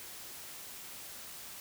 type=silence; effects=white hiss -47 dBFS RMS until 1.6 s